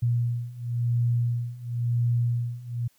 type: beating tone pair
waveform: sine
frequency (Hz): 118.8 / 119.76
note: A#2 / A#2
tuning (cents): +33 / +47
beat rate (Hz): 0.96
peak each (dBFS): -27 / -25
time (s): 0.02-2.88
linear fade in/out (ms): 10
effects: white hiss -65 dBFS RMS until 2.98 s